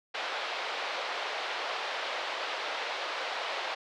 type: band-pass noise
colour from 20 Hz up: pink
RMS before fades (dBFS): -35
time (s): 0.14-3.75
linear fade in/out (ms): 10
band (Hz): 530 to 4200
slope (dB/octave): 24
effects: none